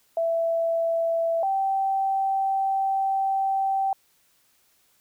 sine tone pair in turn, 664 / 776.7 Hz, E5 / G5, +12 / -16 cents, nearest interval minor third, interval 272 cents, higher second, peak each -21 dBFS, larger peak neither, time 0.17-1.43 / 1.43-3.93 s, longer second, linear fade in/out 2 ms, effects white hiss -64 dBFS RMS until 5 s

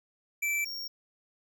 square tone pair in turn, 2329 / 5539 Hz, D7 / F8, -15 / -15 cents, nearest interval octave + minor third, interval 1500 cents, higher second, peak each -28 / -36 dBFS, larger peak first, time 0.42-0.65 / 0.65-0.88 s, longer neither, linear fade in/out 10 ms, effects none

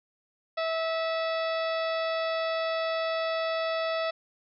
harmonic tone with a mistuned harmonic, 651 Hz, E5, 22 cents flat, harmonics 1 / 2 / 3 / 4 / 5 / 6 / 7 / 8, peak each -28 / -34 / -38 / -40 / -42 / -44 / -45 / -46 dBFS, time 0.57-4.11 s, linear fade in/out 10 ms, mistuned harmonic 5, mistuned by +82 cents, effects none

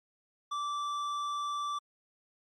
sine tone with tanh clipping, 1166 Hz, D6, 13 cents flat, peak -34 dBFS, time 0.51-1.79 s, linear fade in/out 10 ms, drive 11 dB, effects Opus 48 kbps

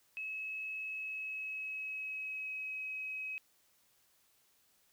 sine tone with pitch glide, 2579 to 2545 Hz, E7 to D#7, -39 to +39 cents, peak -38 dBFS, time 0.17-3.38 s, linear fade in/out 0 ms, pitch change -22 cents, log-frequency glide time 0.88-2.8 s, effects white hiss -71 dBFS RMS until 4.92 s

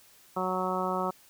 harmonic tone, 185 Hz, F#3, in tune, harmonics 1 / 2 / 3 / 4 / 5 / 6 / 7, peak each -35 / -35 / -35 / -35 / -35 / -35 / -35 dBFS, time 0.36-1.11 s, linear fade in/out 10 ms, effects white hiss -58 dBFS RMS until 1.29 s

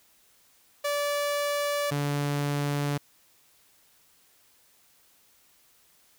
sawtooth tone pair in turn, 579 / 144.12 Hz, D5 / D3, -25 / -32 cents, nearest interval 2 octaves, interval 2407 cents, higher first, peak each -22 / -22 dBFS, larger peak neither, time 0.84-1.91 / 1.91-2.98 s, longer neither, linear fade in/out 10 ms, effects white hiss -62 dBFS RMS until 6.18 s

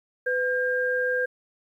sine tone pair together, 502 / 1604.4 Hz, B4 / G6, +28 / +40 cents, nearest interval octave + minor sixth, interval 2012 cents, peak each -25 dBFS, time 0.26-1.26 s, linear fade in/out 10 ms, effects 10-bit

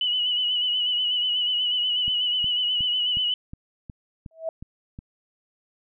sine tone with vibrato, 2960 Hz, F#7, in tune, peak -21 dBFS, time 0.01-3.34 s, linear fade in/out 2 ms, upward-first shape sine, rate 8.2 Hz, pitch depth 43 cents each way
click train, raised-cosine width 5 ms, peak -25 dBFS, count 9, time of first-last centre 2.08-4.989 s, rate 2.75 Hz
sine tone with exponential growth, 649 Hz, E5, 27 cents flat, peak -22 dBFS, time 4.31-4.49 s, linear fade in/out 2 ms, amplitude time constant 39 ms
effects none

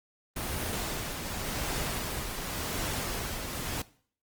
pink noise with tremolo, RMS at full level -32 dBFS, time 0.36-3.82 s, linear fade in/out 5 ms, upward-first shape triangle, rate 0.89 Hz, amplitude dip 45%, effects noise-tail reverb RT60 0.5 s tail -19 dB re dry + Opus 24 kbps

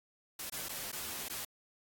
white noise with dropouts, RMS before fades -41 dBFS, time 0.39-1.45 s, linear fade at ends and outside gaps 5 ms, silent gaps 0.499-0.521 / 0.687-0.691 / 0.918-0.926 / 1.285-1.297 s, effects AAC 64 kbps

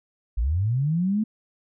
sine linear sweep, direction up, 49 to 222.6 Hz, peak -20 dBFS, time 0.37-1.24 s, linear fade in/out 10 ms, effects none

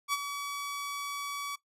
sawtooth tone with ADSR envelope, 1139 Hz, C#6, 47 cents sharp, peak -22 dBFS, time 0.08-1.56 s, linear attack 51 ms, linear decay 33 ms, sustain -9 dB, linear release 11 ms, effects noise-tail reverb RT60 0.1 s tail -17 dB re dry + resampled to 32000 Hz

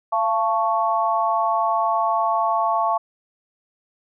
sine chord, F augmented, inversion none, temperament equal with one note detuned, 683.7 / 880 / 1108.7 Hz, F5 / A5 / C#6, -37 / 0 / 0 cents, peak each -22 dBFS, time 0.12-2.98 s, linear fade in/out 10 ms, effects none

